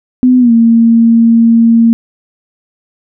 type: tone with pitch glide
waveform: sine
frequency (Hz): 252.2 to 229.9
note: B3 to A#3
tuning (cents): +36 to -24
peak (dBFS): -3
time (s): 0.23-1.93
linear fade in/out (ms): 0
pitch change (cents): -160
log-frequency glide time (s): 0.39-0.52
effects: none